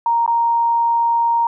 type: tone with dropouts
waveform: sine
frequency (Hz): 932.3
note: A#5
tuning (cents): 0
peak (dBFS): -13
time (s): 0.06-1.47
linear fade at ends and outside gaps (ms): 2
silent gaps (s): 0.263-0.277
effects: none